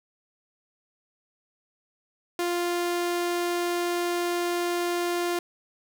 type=tone; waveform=sawtooth; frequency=349.2 Hz; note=F4; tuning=in tune; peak=-21 dBFS; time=2.39-5.39 s; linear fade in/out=2 ms; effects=none